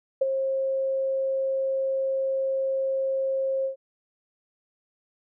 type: tone with ADSR envelope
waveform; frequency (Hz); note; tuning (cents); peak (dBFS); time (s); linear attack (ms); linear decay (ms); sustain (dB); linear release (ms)
sine; 535; C5; +38; -16; 0.21-3.76; 9; 19; -7; 110
effects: none